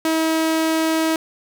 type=tone; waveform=sawtooth; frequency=320.9 Hz; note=E4; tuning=46 cents flat; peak=-13 dBFS; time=0.05-1.16 s; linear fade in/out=2 ms; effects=none